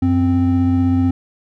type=tone pair together; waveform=triangle; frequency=92.5 / 261.6 Hz; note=F#2 / C4; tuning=0 / 0 cents; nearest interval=octave + tritone; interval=1800 cents; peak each=-15 / -12 dBFS; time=0.02-1.11 s; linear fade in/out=5 ms; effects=none